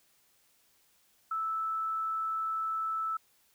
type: tone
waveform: sine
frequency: 1314 Hz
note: E6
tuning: 6 cents flat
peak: -30 dBFS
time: 1.31-3.17 s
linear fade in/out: 5 ms
effects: white hiss -68 dBFS RMS until 3.54 s